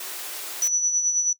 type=high-pass noise; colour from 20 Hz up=white; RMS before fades=-34 dBFS; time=0-0.68 s; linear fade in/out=5 ms; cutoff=300 Hz; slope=48 dB/octave
type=tone with tremolo; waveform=sine; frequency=5930 Hz; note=F#8; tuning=3 cents sharp; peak=-17 dBFS; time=0.62-1.33 s; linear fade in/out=2 ms; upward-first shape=sine; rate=9.3 Hz; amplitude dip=50%
effects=noise-tail reverb RT60 0.1 s tail -19 dB re dry